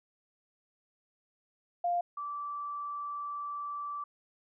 sine tone pair in turn, 700 / 1162.7 Hz, F5 / D6, +4 / -18 cents, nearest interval major sixth, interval 878 cents, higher second, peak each -27 / -35 dBFS, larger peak first, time 1.84-2.01 / 2.17-4.04 s, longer second, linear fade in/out 5 ms, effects none

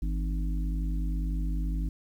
harmonic tone with a mistuned harmonic, 51 Hz, G#1, 31 cents flat, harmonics 1 / 3 / 5 / 6, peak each -27 / -37 / -41 / -43 dBFS, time 0.02-1.89 s, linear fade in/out 5 ms, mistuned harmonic 3, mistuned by +130 cents, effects 10-bit

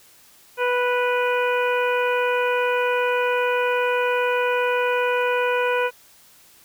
harmonic tone, 492.5 Hz, B4, 5 cents flat, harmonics 1 / 2 / 3 / 4 / 5 / 6, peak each -21 / -25 / -26 / -36 / -28 / -37 dBFS, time 0.57-5.91 s, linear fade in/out 50 ms, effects white hiss -52 dBFS RMS until 6.64 s

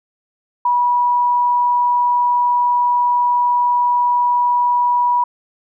sine tone, 973 Hz, B5, 26 cents flat, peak -12 dBFS, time 0.65-5.24 s, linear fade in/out 5 ms, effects none

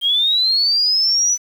sine linear sweep, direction up, 3175 to 6000 Hz, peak -13 dBFS, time 0.01-1.38 s, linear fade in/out 50 ms, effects 7-bit

